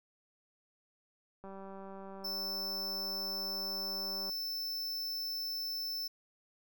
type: click train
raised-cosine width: 1 ms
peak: -35 dBFS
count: 555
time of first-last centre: 1.44-4.296 s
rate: 194 Hz
type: tone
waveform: square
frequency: 5300 Hz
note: E8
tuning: 9 cents sharp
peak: -36 dBFS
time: 2.24-6.08 s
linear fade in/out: 10 ms
effects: none